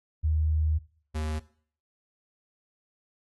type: tone pair in turn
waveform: sine / square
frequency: 77.78 / 77.41 Hz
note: D#2 / D#2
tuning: 0 / -8 cents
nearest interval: unison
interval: 8 cents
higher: first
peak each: -22 / -29 dBFS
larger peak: first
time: 0.23-0.79 / 1.14-1.4 s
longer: first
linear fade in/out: 20 ms
effects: noise-tail reverb RT60 0.5 s tail -19 dB re dry + AAC 32 kbps